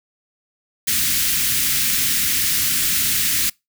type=band-stop noise; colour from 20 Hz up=white; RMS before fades=-19 dBFS; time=0.87-3.5 s; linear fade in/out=10 ms; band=290 to 1600 Hz; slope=24 dB/octave; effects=noise-tail reverb RT60 0.2 s tail -25 dB re dry